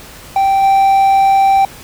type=tone with level steps; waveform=triangle; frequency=781 Hz; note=G5; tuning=7 cents flat; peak=-7 / -5 dBFS; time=0.36-1.65 s; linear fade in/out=2 ms; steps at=0.62 s; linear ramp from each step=20 ms; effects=pink hiss -35 dBFS RMS until 1.83 s